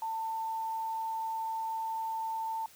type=tone; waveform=sine; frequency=894 Hz; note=A5; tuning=27 cents sharp; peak=-32 dBFS; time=0.02-2.66 s; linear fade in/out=2 ms; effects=white hiss -57 dBFS RMS until 2.75 s